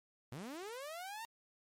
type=linear sweep; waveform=sawtooth; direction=up; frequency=110 to 930 Hz; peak=-40 dBFS; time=0.32-1.25 s; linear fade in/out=0 ms; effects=MP3 64 kbps